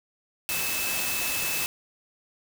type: tone in noise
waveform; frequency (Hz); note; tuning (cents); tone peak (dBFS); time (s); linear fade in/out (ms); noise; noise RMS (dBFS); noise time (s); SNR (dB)
sine; 2612; E7; -17; -32; 0.49-1.66; 0; white; -29; 0.49-1.66; -6
effects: none